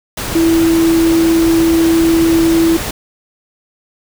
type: tone in noise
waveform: sine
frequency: 329.6 Hz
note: E4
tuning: in tune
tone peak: -8 dBFS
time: 0.35-2.77 s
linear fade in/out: 5 ms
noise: pink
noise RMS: -21 dBFS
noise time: 0.17-2.91 s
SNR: +10 dB
effects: none